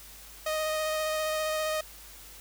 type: tone with vibrato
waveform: sawtooth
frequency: 622.3 Hz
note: D#5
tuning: in tune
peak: -24 dBFS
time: 0.46-1.81 s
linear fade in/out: 5 ms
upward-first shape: square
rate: 15 Hz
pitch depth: 9 cents each way
effects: added 50 Hz sine -53 dBFS peak until 2.4 s + white hiss -49 dBFS RMS until 2.4 s